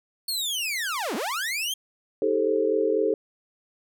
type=linear two-way sweep; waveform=sawtooth; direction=down then up; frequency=4435 to 196 to 3259 Hz; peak=-23 dBFS; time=0.28-1.74 s; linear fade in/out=5 ms; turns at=1.15 s
type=chord; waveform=sine; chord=A half-diminished seventh; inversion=second; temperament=just; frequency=316.8 / 396 / 440 / 528 Hz; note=Eb4 / G4 / A4 / C5; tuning=+31 / +18 / 0 / +16 cents; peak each=-29 / -26 / -23 / -28 dBFS; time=2.22-3.14 s; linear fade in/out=2 ms
effects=none